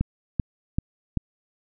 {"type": "click train", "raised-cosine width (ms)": 5, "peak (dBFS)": -10, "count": 4, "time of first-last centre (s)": [0.01, 1.173], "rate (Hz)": 2.58, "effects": []}